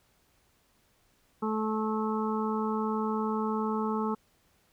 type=harmonic tone; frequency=217.3 Hz; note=A3; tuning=21 cents flat; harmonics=1 / 2 / 4 / 5 / 6; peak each=-30 / -33 / -36 / -37 / -38 dBFS; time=1.42-4.15 s; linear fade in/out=10 ms; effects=pink hiss -68 dBFS RMS until 4.72 s